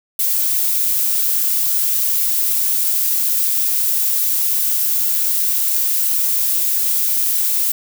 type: noise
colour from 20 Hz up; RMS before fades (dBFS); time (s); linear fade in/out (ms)
violet; -17; 0.19-7.72; 5
effects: none